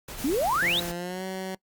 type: noise with tremolo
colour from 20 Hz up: pink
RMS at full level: -38 dBFS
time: 0.08-0.92 s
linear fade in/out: 5 ms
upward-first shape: sine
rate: 8.8 Hz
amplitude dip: 25%
type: noise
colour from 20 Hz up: white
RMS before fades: -39 dBFS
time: 0.17-0.92 s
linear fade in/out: 20 ms
type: exponential sweep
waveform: sine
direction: up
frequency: 249.6 to 3978 Hz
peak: -22 dBFS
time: 0.24-0.8 s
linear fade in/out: 5 ms
type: tone with pitch glide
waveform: 15% pulse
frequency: 172.9 to 188.55 Hz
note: F3 to F#3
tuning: -17 to +33 cents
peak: -25 dBFS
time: 0.62-1.55 s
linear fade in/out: 5 ms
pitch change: +150 cents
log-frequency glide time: 0.94-1.24 s
effects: noise-tail reverb RT60 0.1 s tail -23 dB re dry + Opus 48 kbps